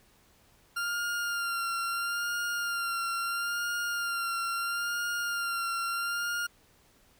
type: tone with vibrato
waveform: 40% pulse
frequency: 1394 Hz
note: F6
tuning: 4 cents flat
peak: -29 dBFS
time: 0.76-6.47 s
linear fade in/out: 10 ms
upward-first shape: sine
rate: 0.75 Hz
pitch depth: 29 cents each way
effects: pink hiss -63 dBFS RMS until 7.19 s